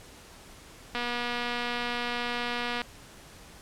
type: click train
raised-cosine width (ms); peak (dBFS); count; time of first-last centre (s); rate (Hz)
0.3; -16; 451; 0.95-2.817; 241
effects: pink hiss -50 dBFS RMS until 3.61 s + low-pass 11000 Hz 12 dB/octave